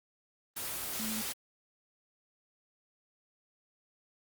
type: tone in noise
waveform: sine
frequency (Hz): 219.1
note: A3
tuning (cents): -7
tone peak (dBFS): -37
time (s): 0.99-1.22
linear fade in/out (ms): 10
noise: white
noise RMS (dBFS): -37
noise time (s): 0.56-1.33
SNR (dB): -3
effects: Opus 24 kbps